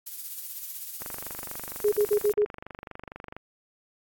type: noise with tremolo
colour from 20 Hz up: violet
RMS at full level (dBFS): -34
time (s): 0.06-2.33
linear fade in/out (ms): 10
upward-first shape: triangle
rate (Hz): 16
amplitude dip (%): 50
type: click train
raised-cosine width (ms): 0.5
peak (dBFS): -24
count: 58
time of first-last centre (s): 1.02-3.366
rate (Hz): 24.3
type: tone bursts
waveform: sine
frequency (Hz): 416.1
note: G#4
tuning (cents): +3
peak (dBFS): -19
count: 5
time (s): 1.84-2.452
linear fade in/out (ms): 10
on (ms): 80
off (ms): 53
effects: AAC 64 kbps